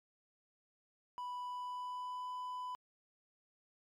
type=tone with pitch glide; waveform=triangle; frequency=987.8 to 999.3 Hz; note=B5 to B5; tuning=0 to +20 cents; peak=-38 dBFS; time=1.18-2.75 s; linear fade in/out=0 ms; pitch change=+20 cents; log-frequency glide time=1.37-2.3 s; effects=MP3 96 kbps